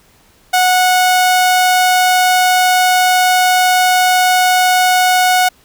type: tone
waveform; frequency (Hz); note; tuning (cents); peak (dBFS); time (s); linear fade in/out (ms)
sawtooth; 734; F#5; -14; -5; 0.53-5.49; 10
effects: pink hiss -50 dBFS RMS until 5.64 s